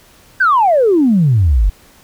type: exponential sweep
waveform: sine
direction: down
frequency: 1607 to 43.65 Hz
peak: -7 dBFS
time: 0.4-1.7 s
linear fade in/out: 10 ms
effects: tanh soft clip ceiling -3 dBFS + pink hiss -46 dBFS RMS until 2.03 s